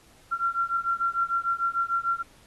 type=beating tone pair; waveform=sine; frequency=1367 / 1373.7 Hz; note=F6 / F6; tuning=-37 / -29 cents; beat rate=6.7 Hz; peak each=-27 / -27 dBFS; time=0.31-2.23 s; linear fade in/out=20 ms; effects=pink hiss -57 dBFS RMS until 2.46 s + AAC 32 kbps